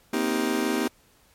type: chord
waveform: 40% pulse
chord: C minor seventh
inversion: third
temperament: just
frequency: 235.5 / 261.6 / 314 / 392.4 Hz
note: Bb3 / C4 / Eb4 / G4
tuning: +18 / 0 / +16 / +2 cents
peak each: -28 dBFS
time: 0.13-0.88 s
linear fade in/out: 5 ms
effects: pink hiss -60 dBFS RMS until 1.34 s + MP3 64 kbps